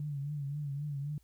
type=tone with vibrato; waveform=sine; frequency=143.9 Hz; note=D3; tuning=35 cents flat; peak=-34 dBFS; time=0-1.18 s; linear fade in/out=2 ms; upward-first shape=triangle; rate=3.8 Hz; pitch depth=85 cents each way; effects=added 60 Hz sine -64 dBFS peak until 1.23 s + white hiss -73 dBFS RMS until 1.23 s